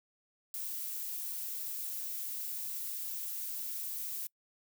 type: noise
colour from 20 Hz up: violet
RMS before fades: -39 dBFS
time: 0.54-4.27 s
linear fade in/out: 2 ms
effects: noise-tail reverb RT60 0.1 s tail -26 dB re dry